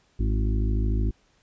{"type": "harmonic tone with a mistuned harmonic", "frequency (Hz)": 53.4, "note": "G#1", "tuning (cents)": 49, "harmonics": [1, 2, 4, 5, 6, 7], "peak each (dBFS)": [-22, -28, -34, -36, -38, -39], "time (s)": [0.19, 1.11], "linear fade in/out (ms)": 10, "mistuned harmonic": 7, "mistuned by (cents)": -35, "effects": ["pink hiss -64 dBFS RMS until 1.42 s", "resampled to 16000 Hz"]}